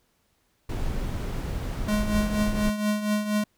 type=noise; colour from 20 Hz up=brown; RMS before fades=-29 dBFS; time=0.69-2.7 s; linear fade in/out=5 ms
type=tone with tremolo; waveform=square; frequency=210 Hz; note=G#3; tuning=19 cents sharp; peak=-21 dBFS; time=1.88-3.44 s; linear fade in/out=5 ms; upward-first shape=triangle; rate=4.2 Hz; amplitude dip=70%
effects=pink hiss -69 dBFS RMS until 3.57 s